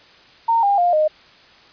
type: tone with pitch steps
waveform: sine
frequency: 918 / 803.8 / 703.8 / 616.2 Hz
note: A#5 / G5 / F5 / D#5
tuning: -27 / +43 / +13 / -17 cents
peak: -13 dBFS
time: 0.48-1.08 s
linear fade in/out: 10 ms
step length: 150 ms
effects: white hiss -48 dBFS RMS until 1.72 s + resampled to 11025 Hz